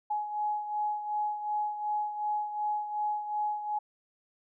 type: beating tone pair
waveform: sine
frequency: 840 / 842.7 Hz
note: G#5 / G#5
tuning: +19 / +25 cents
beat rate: 2.7 Hz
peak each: -30 / -37 dBFS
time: 0.1-3.79 s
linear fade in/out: 10 ms
effects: none